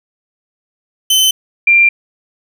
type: tone pair in turn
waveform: sawtooth / sine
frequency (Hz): 3056 / 2377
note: G7 / D7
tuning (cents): -45 / +20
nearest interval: major third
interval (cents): 435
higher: first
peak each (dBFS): -5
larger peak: neither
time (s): 1.1-1.31 / 1.67-1.89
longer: second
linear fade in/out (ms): 5
effects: none